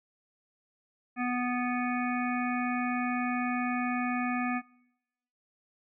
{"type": "harmonic tone", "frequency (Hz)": 246.9, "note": "B3", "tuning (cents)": 0, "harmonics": [1, 3, 5, 7, 9, 10], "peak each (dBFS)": [-30, -35, -37, -38, -40, -40], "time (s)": [1.16, 4.62], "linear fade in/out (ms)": 50, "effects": ["noise-tail reverb RT60 0.9 s tail -24 dB re dry"]}